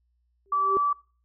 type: tone with exponential growth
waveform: sine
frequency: 392 Hz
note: G4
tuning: in tune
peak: -22 dBFS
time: 0.46-0.77 s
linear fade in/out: 0 ms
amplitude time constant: 67 ms
type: tone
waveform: sine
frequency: 1156 Hz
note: D6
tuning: 28 cents flat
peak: -21 dBFS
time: 0.52-0.93 s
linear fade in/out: 5 ms
effects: noise-tail reverb RT60 0.4 s tail -23 dB re dry + added 60 Hz sine -67 dBFS peak until 1.24 s